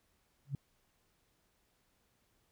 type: tone with exponential growth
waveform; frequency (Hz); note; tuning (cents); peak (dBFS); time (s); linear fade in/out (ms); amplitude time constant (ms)
sine; 138.5; C#3; -1; -30; 0.45-0.55; 2; 20
effects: pink hiss -75 dBFS RMS until 2.51 s